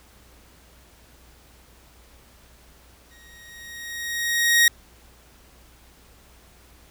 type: tone with exponential growth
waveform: sawtooth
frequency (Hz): 1879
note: A#6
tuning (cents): +13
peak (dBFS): -9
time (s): 3.11-4.68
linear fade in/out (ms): 2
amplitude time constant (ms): 340
effects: added 60 Hz sine -54 dBFS peak until 6.9 s + pink hiss -54 dBFS RMS until 6.9 s